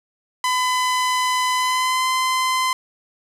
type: tone with pitch glide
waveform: sawtooth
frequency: 1008 to 1030.4 Hz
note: B5 to C6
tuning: +35 to -27 cents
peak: -14 dBFS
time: 0.44-2.73 s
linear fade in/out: 2 ms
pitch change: +38 cents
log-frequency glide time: 1.55-2.08 s
effects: low-pass 11000 Hz 12 dB/octave + 8-bit